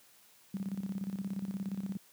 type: tone with tremolo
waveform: sine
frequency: 194.4 Hz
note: G3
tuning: 14 cents flat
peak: -32 dBFS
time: 0.54-1.97 s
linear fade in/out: 2 ms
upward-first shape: square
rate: 17 Hz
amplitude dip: 70%
effects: white hiss -62 dBFS RMS until 2.12 s + high-pass 100 Hz 12 dB/octave